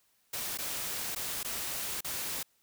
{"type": "noise with dropouts", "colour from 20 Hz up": "white", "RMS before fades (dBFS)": -36, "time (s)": [0.33, 2.43], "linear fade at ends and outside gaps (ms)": 5, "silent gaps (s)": [[0.575, 0.585], [1.15, 1.16], [1.432, 1.446], [2.008, 2.045]], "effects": ["white hiss -71 dBFS RMS until 2.62 s"]}